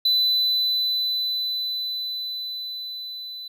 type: tone with level ramp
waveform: triangle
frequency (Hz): 4000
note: B7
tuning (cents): +21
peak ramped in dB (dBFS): -15 to -32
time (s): 0.05-3.48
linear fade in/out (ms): 5
effects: none